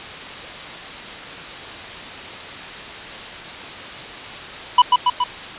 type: tone with echo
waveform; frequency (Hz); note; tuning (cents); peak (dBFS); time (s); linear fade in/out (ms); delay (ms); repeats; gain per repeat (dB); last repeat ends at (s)
square; 987.8; B5; 0; -7; 4.78-4.82; 5; 140; 3; -3; 5.24
effects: white hiss -32 dBFS RMS until 5.58 s + resampled to 8000 Hz